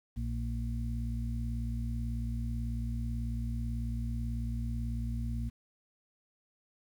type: harmonic tone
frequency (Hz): 58.2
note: A#1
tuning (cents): -2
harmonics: 1 / 2 / 4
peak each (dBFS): -34 / -37 / -40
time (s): 0.16-5.5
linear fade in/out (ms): 20
effects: 10-bit